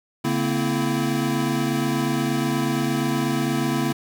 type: tone cluster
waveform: square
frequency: 142.6 / 229.3 / 257.7 / 333.3 Hz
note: C#3 / A#3 / C4 / E4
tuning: +49 / -28 / -26 / +19 cents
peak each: -27 dBFS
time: 0.24-3.93 s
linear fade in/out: 10 ms
effects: 9-bit

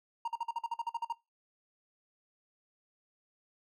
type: tone bursts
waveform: triangle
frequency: 932.3 Hz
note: A#5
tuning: in tune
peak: -29 dBFS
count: 12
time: 0.25-1.126 s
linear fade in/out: 5 ms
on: 29 ms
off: 48 ms
effects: noise-tail reverb RT60 0.2 s tail -19 dB re dry

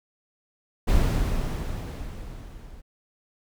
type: noise with level ramp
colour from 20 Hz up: brown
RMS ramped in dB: -19 to -45 dBFS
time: 0.87-2.82 s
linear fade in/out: 20 ms
effects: none

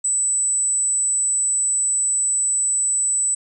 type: tone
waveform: sine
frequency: 7980 Hz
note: B8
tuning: 17 cents sharp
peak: -17 dBFS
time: 0.04-3.35 s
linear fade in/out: 10 ms
effects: none

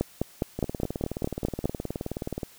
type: two click trains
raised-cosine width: 2 ms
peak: -17 / -11 dBFS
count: 36 / 9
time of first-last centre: 0.59-2.432 / 0.01-1.656 s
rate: 19 / 4.86 Hz
effects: white hiss -53 dBFS RMS until 2.58 s

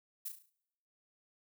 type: noise with echo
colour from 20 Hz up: violet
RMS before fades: -39 dBFS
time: 0.25-0.29 s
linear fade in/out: 10 ms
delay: 35 ms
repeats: 6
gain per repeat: -6 dB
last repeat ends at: 0.5 s
effects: noise-tail reverb RT60 0.9 s tail -26 dB re dry

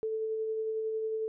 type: tone with tremolo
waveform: sine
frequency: 440 Hz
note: A4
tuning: in tune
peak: -29 dBFS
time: 0.03-1.28 s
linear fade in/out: 0 ms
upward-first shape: sine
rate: 11 Hz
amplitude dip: 25%
effects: none

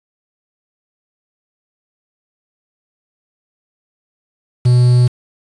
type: tone with quantisation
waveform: triangle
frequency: 123.47 Hz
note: B2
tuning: in tune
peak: -5 dBFS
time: 4.65-5.08 s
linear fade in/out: 10 ms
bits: 5
effects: resampled to 22050 Hz

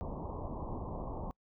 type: low-pass noise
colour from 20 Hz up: pink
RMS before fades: -40 dBFS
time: 0.01-1.31 s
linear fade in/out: 0 ms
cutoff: 1100 Hz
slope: 96 dB/octave
effects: noise-tail reverb RT60 0.1 s tail -26 dB re dry

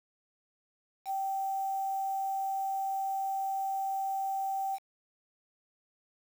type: tone with quantisation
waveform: sine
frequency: 777 Hz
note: G5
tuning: 16 cents flat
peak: -30 dBFS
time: 1.05-4.79 s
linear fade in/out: 50 ms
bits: 8
effects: none

